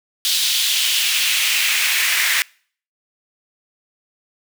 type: noise with high-pass filter sweep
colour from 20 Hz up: pink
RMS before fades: -18 dBFS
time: 0.25-2.42 s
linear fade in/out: 0 ms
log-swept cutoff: 3700 to 1900 Hz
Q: 2.5
effects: noise-tail reverb RT60 0.5 s tail -26 dB re dry